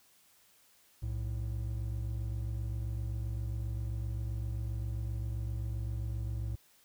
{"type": "tone pair together", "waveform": "triangle", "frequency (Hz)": [62.4, 110], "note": ["B1", "A2"], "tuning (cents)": [19, 0], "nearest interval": "minor seventh", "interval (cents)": 981, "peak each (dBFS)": [-34, -34], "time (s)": [1.02, 6.56], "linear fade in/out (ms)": 10, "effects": ["white hiss -65 dBFS RMS until 6.84 s"]}